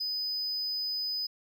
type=tone; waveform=triangle; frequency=5000 Hz; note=D#8; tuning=8 cents sharp; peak=-29 dBFS; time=0-1.27 s; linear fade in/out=10 ms; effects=none